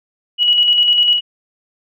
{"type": "tone with tremolo", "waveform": "sine", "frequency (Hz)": 2925, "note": "F#7", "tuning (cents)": -21, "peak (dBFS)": -8, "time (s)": [0.38, 1.21], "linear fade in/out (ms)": 50, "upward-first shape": "square", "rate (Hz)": 10, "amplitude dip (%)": 35, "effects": []}